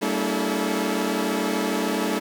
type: tone cluster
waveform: sawtooth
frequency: 196.3 / 229.1 / 284.2 / 325.5 / 431.6 Hz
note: G3 / A#3 / C#4 / E4 / A4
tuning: +3 / -30 / +43 / -22 / -33 cents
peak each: -25 dBFS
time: 0.01-2.2 s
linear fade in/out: 20 ms
effects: none